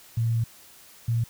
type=tone pair in turn; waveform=sine; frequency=115 / 116.13 Hz; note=A#2 / A#2; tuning=-23 / -6 cents; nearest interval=unison; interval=17 cents; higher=second; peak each=-21 dBFS; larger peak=neither; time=0.17-0.44 / 1.08-1.24 s; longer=first; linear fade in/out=5 ms; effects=white hiss -51 dBFS RMS until 1.29 s